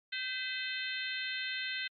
harmonic tone with a mistuned harmonic, 517 Hz, C5, 21 cents flat, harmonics 3 / 4 / 5 / 6 / 7 / 8, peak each -40 / -41 / -42 / -43 / -43 / -44 dBFS, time 0.12-1.88 s, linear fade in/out 10 ms, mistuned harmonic 4, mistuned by -41 cents, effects AAC 64 kbps

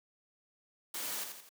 white noise with echo, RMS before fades -39 dBFS, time 0.94-1.24 s, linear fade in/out 5 ms, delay 84 ms, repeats 3, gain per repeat -6 dB, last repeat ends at 1.492 s, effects high-pass 200 Hz 12 dB/octave

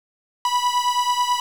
45% pulse beating tone pair, 980 / 989.2 Hz, B5 / B5, -14 / +3 cents, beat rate 9.2 Hz, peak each -20 / -23 dBFS, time 0.45-1.4 s, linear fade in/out 2 ms, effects low-pass 9000 Hz 12 dB/octave + 7-bit

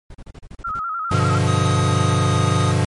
brown noise bursts, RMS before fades -35 dBFS, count 9, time 0.1-0.795 s, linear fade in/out 5 ms, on 47 ms, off 34 ms
sine tone with vibrato, 1318.5 Hz, E6, in tune, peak -22 dBFS, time 0.64-1.39 s, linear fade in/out 10 ms, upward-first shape square, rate 9.9 Hz, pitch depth 68 cents each way
square chord, G dominant seventh, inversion none, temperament equal, 98 / 123.47 / 146.83 / 174.61 Hz, G2 / B2 / D3 / F3, 0 / 0 / 0 / 0 cents, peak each -20 / -21 / -23 / -25 dBFS, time 1.11-2.85 s, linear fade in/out 5 ms
square tone with pitch glide, 1258 to 1242.8 Hz, D#6 to D#6, +19 to -2 cents, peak -25 dBFS, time 1.47-2.72 s, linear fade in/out 10 ms, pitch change -21 cents, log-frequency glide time 1.77-2.25 s
effects MP3 48 kbps

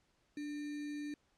sine tone with sample-and-hold, 293.7 Hz, D4, in tune, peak -39 dBFS, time 0.37-1.14 s, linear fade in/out 2 ms, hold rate 2100 Hz, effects pink hiss -75 dBFS RMS until 1.37 s + low-pass 7000 Hz 12 dB/octave

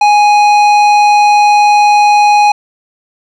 sine tone with tanh clipping, 830.6 Hz, G#5, in tune, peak -6 dBFS, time 0.01-2.52 s, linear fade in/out 5 ms, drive 13 dB, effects none

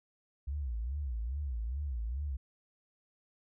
sine tone with vibrato, 63.7 Hz, C2, 46 cents flat, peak -33 dBFS, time 0.47-2.37 s, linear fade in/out 10 ms, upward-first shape sine, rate 2.4 Hz, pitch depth 260 cents each way, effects none

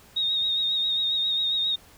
sine tone with vibrato, 3729 Hz, A#7, in tune, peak -22 dBFS, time 0.16-1.76 s, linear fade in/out 10 ms, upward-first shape sine, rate 7.4 Hz, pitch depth 35 cents each way, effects pink hiss -53 dBFS RMS until 1.97 s

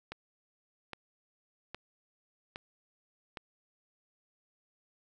click train, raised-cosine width 0.3 ms, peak -24 dBFS, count 5, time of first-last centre 0.12-3.372 s, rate 1.23 Hz, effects none

